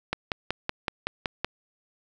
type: click train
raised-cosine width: 0.3 ms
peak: -10 dBFS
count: 8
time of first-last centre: 0.13-1.446 s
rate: 5.32 Hz
effects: none